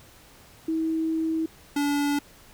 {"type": "tone pair in turn", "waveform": ["sine", "square"], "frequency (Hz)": [321.8, 287.7], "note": ["E4", "D4"], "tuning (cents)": [-42, -36], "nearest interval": "major second", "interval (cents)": 194, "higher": "first", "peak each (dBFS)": -23, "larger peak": "neither", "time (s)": [[0.68, 1.46], [1.76, 2.19]], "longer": "first", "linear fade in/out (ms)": 5, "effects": ["pink hiss -52 dBFS RMS until 2.53 s"]}